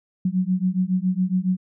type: beating tone pair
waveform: sine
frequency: 181 / 188.2 Hz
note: F#3 / F#3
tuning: -38 / +30 cents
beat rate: 7.2 Hz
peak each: -22 dBFS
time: 0.25-1.57 s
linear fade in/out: 5 ms
effects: none